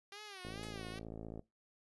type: tone with vibrato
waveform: 5% pulse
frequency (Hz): 392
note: G4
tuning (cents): 0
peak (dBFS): -37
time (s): 0.12-0.99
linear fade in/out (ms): 2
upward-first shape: sine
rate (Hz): 2.3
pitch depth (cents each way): 140
type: click train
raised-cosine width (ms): 2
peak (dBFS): -33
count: 53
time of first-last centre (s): 0.45-1.394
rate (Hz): 55.1
type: noise with exponential decay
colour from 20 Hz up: white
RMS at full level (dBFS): -48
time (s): 0.63-0.79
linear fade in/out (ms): 2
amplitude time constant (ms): 33
effects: noise-tail reverb RT60 0.2 s tail -20 dB re dry + resampled to 24000 Hz